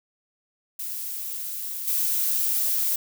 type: noise with level steps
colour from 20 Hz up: violet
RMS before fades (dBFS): -32 / -24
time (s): 0.79-2.96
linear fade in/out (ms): 5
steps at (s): 1.87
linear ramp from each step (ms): 10
effects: none